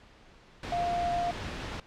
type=tone in noise; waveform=sine; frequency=698.5 Hz; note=F5; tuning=in tune; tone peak=-27 dBFS; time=0.72-1.31 s; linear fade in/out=2 ms; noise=pink; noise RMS=-37 dBFS; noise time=0.63-1.8 s; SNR=+7 dB; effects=pink hiss -56 dBFS RMS until 1.86 s + low-pass 4000 Hz 12 dB/octave